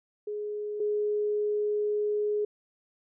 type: tone pair in turn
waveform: sine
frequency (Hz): 418.3 / 418.3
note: G#4 / G#4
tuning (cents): +12 / +12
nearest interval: unison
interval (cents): 0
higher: neither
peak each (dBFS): -31 / -25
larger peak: second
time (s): 0.27-0.8 / 0.8-2.45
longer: second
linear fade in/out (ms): 5
effects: none